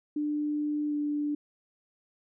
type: tone with pitch glide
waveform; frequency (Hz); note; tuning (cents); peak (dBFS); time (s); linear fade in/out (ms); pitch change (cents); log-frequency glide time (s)
sine; 297.4 to 294.3; D4 to D4; +22 to +4; -27; 0.16-1.35; 5; -18; 0.88-0.94
effects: none